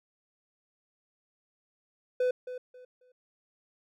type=tone with echo; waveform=triangle; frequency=502 Hz; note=B4; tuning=28 cents sharp; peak=-22 dBFS; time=2.2-2.31 s; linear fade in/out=5 ms; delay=270 ms; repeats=3; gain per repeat=-12 dB; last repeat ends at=3.12 s; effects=none